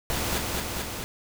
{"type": "noise with echo", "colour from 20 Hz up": "pink", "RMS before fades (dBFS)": -28, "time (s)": [0.1, 0.38], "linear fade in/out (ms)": 0, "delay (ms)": 220, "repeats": 3, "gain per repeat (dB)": -2, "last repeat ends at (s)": 1.04, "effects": []}